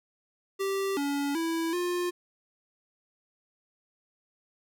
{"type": "tone with pitch steps", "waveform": "square", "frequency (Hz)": [390.5, 283.5, 329.3, 354.2], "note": ["G4", "C#4", "E4", "F4"], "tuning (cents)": [-7, 39, -2, 24], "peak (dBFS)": -28, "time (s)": [0.59, 2.11], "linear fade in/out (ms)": 20, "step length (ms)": 380, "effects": []}